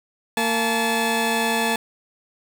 15% pulse tone pair together, 228.8 / 863.8 Hz, A#3 / A5, -32 / -32 cents, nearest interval octave + major seventh, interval 2300 cents, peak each -16 dBFS, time 0.37-1.76 s, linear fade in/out 2 ms, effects none

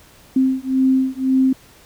sine beating tone pair, 261.6 / 263.5 Hz, C4 / C4, 0 / +12 cents, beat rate 1.9 Hz, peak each -17 dBFS, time 0.36-1.53 s, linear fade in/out 5 ms, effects pink hiss -48 dBFS RMS until 1.85 s

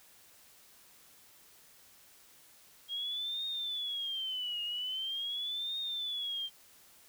sine tone with vibrato, 3249 Hz, G#7, 39 cents flat, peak -34 dBFS, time 2.88-6.5 s, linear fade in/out 50 ms, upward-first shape triangle, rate 0.43 Hz, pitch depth 230 cents each way, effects white hiss -60 dBFS RMS until 7.08 s

